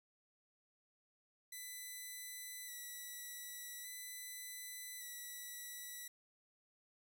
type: tone with vibrato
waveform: 5% pulse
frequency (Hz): 1975.5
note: B6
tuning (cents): 0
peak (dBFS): -37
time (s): 1.52-6.08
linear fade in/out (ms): 5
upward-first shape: square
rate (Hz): 0.43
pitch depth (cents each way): 20
effects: none